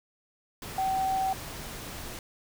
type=tone in noise; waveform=sine; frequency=765 Hz; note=G5; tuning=42 cents flat; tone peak=-25 dBFS; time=0.78-1.33 s; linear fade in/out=2 ms; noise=pink; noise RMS=-40 dBFS; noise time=0.62-2.19 s; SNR=+12 dB; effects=none